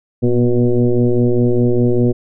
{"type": "tone with frequency modulation", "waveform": "sine", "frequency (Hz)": 123.47, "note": "B2", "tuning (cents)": 0, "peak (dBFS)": -10, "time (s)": [0.22, 2.13], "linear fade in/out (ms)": 20, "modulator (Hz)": 121, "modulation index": 2.8, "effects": []}